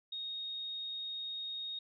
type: tone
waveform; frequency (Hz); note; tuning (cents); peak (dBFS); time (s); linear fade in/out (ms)
sine; 3729; A#7; 0; -38; 0.12-1.79; 5
effects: none